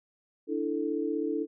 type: chord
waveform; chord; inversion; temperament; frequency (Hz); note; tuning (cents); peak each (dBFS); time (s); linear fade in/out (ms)
sine; D suspended second; none; equal; 293.7 / 329.6 / 440; D4 / E4 / A4; 0 / 0 / 0; -32; 0.47-1.47; 50
effects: none